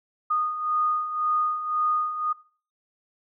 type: beating tone pair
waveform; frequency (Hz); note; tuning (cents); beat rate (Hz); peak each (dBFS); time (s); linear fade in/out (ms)
sine; 1231 / 1232.9; D#6 / D#6; -19 / -16; 1.9; -30 / -24; 0.3-2.33; 10
effects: noise-tail reverb RT60 0.4 s tail -18 dB re dry